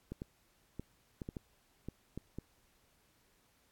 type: clicks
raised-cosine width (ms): 3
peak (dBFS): -28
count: 9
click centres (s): 0.12 / 0.219 / 0.796 / 1.218 / 1.289 / 1.368 / 1.886 / 2.176 / 2.386
effects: pink hiss -71 dBFS RMS until 3.71 s + AAC 64 kbps